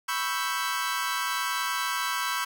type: chord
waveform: sawtooth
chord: C# half-diminished seventh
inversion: third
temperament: equal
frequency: 987.8 / 1108.7 / 1318.5 / 1568 Hz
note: B5 / C#6 / E6 / G6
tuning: 0 / 0 / 0 / 0 cents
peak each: -29 dBFS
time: 0.08-2.45 s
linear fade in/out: 10 ms
effects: none